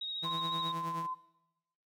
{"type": "tone with vibrato", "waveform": "sine", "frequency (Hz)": 3771, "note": "A#7", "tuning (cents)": 19, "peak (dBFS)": -36, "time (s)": [0.01, 0.72], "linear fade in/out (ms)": 5, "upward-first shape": "sine", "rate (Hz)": 14, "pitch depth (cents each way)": 25}
{"type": "tone with tremolo", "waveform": "sawtooth", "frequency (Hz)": 164.81, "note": "E3", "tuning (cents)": 0, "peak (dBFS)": -34, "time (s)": [0.22, 1.07], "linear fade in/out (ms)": 20, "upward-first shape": "triangle", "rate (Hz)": 9.5, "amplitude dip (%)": 75}
{"type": "tone with pitch glide", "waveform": "sine", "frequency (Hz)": [1046.5, 1026.1], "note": ["C6", "C6"], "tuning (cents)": [0, -34], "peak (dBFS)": -35, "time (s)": [0.24, 1.15], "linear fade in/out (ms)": 20, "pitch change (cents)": -34, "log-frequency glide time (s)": [0.43, 1]}
{"effects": ["noise-tail reverb RT60 1.0 s tail -19 dB re dry"]}